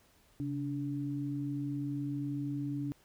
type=tone pair together; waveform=sine; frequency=135.92 / 288 Hz; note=C#3 / D4; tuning=-34 / -34 cents; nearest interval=octave + minor second; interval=1300 cents; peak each=-37 / -35 dBFS; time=0.4-2.92 s; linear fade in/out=0 ms; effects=pink hiss -66 dBFS RMS until 3.04 s